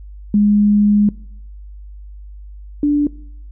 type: tone pair in turn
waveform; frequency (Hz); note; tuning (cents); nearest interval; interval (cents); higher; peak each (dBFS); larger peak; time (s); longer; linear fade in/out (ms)
sine; 206.8 / 292.1; G#3 / D4; -7 / -9; tritone; 598; second; -9 / -11; first; 0.34-1.09 / 2.83-3.07; first; 2
effects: noise-tail reverb RT60 0.7 s tail -22 dB re dry + added 50 Hz sine -32 dBFS peak until 3.51 s

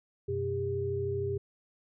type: tone cluster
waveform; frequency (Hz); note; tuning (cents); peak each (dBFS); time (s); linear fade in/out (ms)
sine; 93.8 / 126.8 / 400.2; F#2 / B2 / G4; +24 / +46 / +36; -36 / -37 / -31; 0.28-1.38; 10
effects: none

